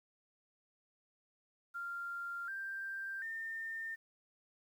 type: tone with pitch steps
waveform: sine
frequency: 1390 / 1578 / 1810 Hz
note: F6 / G6 / A6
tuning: -9 / +11 / +48 cents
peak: -39 dBFS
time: 1.74-3.96 s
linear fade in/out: 20 ms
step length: 740 ms
effects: 11-bit